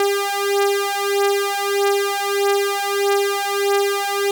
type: beating tone pair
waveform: sawtooth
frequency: 400 / 401.6 Hz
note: G4 / G4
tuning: +35 / +42 cents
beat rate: 1.6 Hz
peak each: -16 dBFS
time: 0-4.31 s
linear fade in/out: 2 ms
effects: none